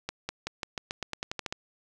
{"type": "accelerating click train", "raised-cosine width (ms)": 0.2, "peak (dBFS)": -15, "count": 13, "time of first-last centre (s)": [0.09, 1.525], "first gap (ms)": 200, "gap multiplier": 0.9, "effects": []}